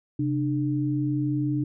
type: tone pair together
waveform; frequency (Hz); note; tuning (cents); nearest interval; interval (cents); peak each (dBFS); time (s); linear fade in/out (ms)
sine; 133.2 / 299; C3 / D4; +31 / +31; octave + major second; 1400; -26 / -25; 0.19-1.64; 5
effects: none